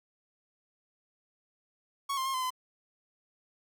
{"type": "tone with pitch steps", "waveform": "45% pulse", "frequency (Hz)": [1109, 1052, 1071, 1029, 1019], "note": ["C#6", "C6", "C6", "C6", "C6"], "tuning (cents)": [0, 9, 40, -29, -46], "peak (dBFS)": -30, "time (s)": [2.09, 2.505], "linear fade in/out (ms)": 10, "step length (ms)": 83, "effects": []}